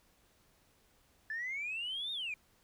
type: exponential two-way sweep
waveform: sine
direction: up then down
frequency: 1728 to 3729 to 2350 Hz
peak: -35 dBFS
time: 1.3-2.34 s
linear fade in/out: 2 ms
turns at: 2.12 s
effects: tanh soft clip ceiling -32 dBFS + pink hiss -69 dBFS RMS until 2.63 s